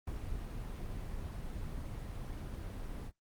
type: noise with ADSR envelope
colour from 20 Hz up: brown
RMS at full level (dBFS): -38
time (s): 0.07-3.12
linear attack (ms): 5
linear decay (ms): 39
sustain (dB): -3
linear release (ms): 60
effects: noise-tail reverb RT60 0.1 s tail -18 dB re dry + Opus 24 kbps